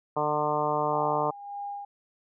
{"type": "harmonic tone", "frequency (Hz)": 150, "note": "D3", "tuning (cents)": 37, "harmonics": [1, 2, 3, 4, 5, 6, 7, 8], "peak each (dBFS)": [-37, -37, -32, -31, -31, -31, -31, -35], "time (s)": [0.16, 1.31], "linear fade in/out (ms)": 10}
{"type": "tone with tremolo", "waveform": "sine", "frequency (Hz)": 810, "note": "G#5", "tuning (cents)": -43, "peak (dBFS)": -32, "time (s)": [0.92, 1.85], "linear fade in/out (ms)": 5, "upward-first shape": "sine", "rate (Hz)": 1.7, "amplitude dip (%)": 65}
{"effects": []}